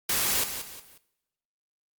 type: noise with echo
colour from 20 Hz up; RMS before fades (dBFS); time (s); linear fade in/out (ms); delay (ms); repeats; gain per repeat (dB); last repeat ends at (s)
white; -26; 0.09-0.44; 5; 180; 3; -9; 0.98
effects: noise-tail reverb RT60 0.9 s tail -18 dB re dry + Opus 48 kbps